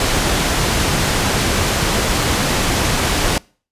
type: low-pass noise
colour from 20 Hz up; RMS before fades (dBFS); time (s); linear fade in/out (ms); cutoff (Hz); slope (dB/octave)
pink; -17; 0-3.38; 2; 9200; 12
effects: noise-tail reverb RT60 0.4 s tail -25 dB re dry + resampled to 32000 Hz